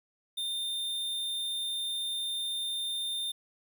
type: tone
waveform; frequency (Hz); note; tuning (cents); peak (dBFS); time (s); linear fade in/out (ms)
square; 3618; A7; +48; -32; 0.37-3.32; 10
effects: 11-bit